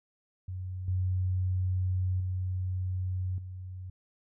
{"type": "tone with level steps", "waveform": "sine", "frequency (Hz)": 92.3, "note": "F#2", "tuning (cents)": -4, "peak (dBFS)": [-34, -26, -29, -38], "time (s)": [0.48, 3.9], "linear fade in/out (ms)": 5, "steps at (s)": [0.88, 2.2, 3.38], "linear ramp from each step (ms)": 2, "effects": []}